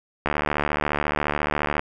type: click train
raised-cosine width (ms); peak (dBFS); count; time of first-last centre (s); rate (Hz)
0.5; -7; 115; 0.26-1.794; 74.3
effects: none